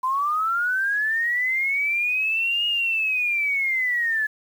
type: linear two-way sweep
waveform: sine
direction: up then down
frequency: 1012 to 2870 to 1704 Hz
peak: -20 dBFS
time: 0.03-4.27 s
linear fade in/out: 10 ms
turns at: 2.66 s
effects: 8-bit